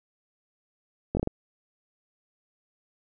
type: slowing click train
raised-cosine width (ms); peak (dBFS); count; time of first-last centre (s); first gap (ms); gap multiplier
2; -13; 5; 1.15-1.274; 20; 1.3
effects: none